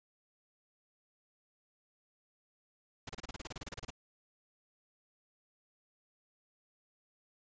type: noise bursts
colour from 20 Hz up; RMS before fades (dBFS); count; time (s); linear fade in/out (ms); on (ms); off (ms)
pink; -43; 16; 3.07-3.904; 5; 24; 30
effects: resampled to 16000 Hz